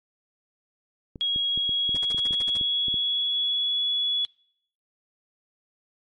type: clicks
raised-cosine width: 3 ms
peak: -25 dBFS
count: 11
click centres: 1.158 / 1.361 / 1.576 / 1.693 / 1.893 / 1.946 / 2.146 / 2.309 / 2.612 / 2.883 / 2.942 s
type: tone with pitch glide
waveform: sine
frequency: 3303 to 3392 Hz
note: G#7 to G#7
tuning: -10 to +36 cents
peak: -22 dBFS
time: 1.21-4.25 s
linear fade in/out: 0 ms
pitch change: +46 cents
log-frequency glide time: 1.44-3.85 s
type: noise bursts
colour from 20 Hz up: pink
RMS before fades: -40 dBFS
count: 9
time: 1.95-2.573 s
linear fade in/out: 2 ms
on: 23 ms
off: 52 ms
effects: noise-tail reverb RT60 0.7 s tail -26 dB re dry + MP3 48 kbps